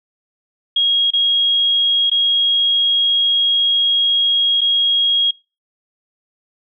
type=tone with dropouts; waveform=sine; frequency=3282 Hz; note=G#7; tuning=21 cents flat; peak=-12 dBFS; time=0.76-5.31 s; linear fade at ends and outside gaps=5 ms; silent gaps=1.106-1.134 / 2.099-2.114 / 4.609-4.614 s; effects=noise-tail reverb RT60 0.3 s tail -25 dB re dry